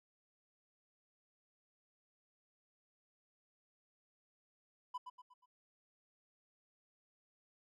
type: tone with echo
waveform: triangle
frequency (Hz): 996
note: B5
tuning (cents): +14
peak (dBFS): -37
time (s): 4.94-4.98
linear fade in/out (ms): 10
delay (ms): 120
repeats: 4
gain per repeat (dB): -7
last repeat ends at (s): 5.46
effects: none